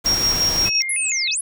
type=noise; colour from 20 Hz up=pink; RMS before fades=-26 dBFS; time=0.04-0.7 s; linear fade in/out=20 ms
type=tone with tremolo; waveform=sine; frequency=5588 Hz; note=F8; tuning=in tune; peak=-15 dBFS; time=0.06-0.82 s; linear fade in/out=0 ms; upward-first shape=square; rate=5.8 Hz; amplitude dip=40%
type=tone with vibrato; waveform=sine; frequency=2334 Hz; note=D7; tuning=11 cents flat; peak=-23 dBFS; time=0.65-1.35 s; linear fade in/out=10 ms; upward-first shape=square; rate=3.2 Hz; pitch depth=170 cents each way
type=linear two-way sweep; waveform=sine; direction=down then up; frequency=11140 to 3399 to 11140 Hz; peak=-20 dBFS; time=0.89-1.41 s; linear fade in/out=5 ms; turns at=1.3 s
effects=none